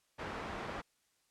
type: low-pass noise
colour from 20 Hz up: white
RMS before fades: -42 dBFS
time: 0.18-0.82 s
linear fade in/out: 20 ms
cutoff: 1300 Hz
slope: 12 dB/octave
effects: white hiss -75 dBFS RMS until 1.3 s + low-pass 10000 Hz 12 dB/octave